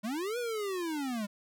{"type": "linear two-way sweep", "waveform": "square", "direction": "up then down", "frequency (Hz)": [196.8, 493.9, 196.8], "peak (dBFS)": -33, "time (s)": [0.03, 1.27], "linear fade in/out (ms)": 20, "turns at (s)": 0.38, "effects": []}